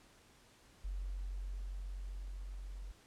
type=tone with level ramp; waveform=sine; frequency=46.25 Hz; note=F#1; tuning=in tune; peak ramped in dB=-37 to -43 dBFS; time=0.84-2.92 s; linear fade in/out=10 ms; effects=pink hiss -64 dBFS RMS until 3.06 s + low-pass 10000 Hz 12 dB/octave